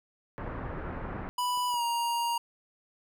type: low-pass noise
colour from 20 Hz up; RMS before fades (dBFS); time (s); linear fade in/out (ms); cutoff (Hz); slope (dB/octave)
pink; -37; 0.38-1.29; 0; 1700; 24
type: clicks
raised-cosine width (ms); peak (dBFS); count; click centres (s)
1; -36; 3; 0.524 / 1.574 / 1.741
type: tone with pitch glide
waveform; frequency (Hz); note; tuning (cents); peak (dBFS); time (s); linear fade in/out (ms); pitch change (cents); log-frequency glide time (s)
square; 987.8 to 941; B5 to A#5; 0 to +16; -28; 1.38-2.38; 5; -84; 1.68-1.83
effects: none